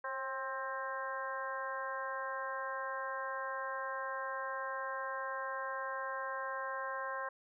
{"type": "harmonic tone with a mistuned harmonic", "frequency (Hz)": 264.1, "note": "C4", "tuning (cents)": 16, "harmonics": [2, 3, 4, 5, 6, 7], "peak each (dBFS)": [-43, -48, -40, -49, -43, -49], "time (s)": [0.04, 7.29], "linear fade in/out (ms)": 5, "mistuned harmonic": 2, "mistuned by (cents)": 32, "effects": []}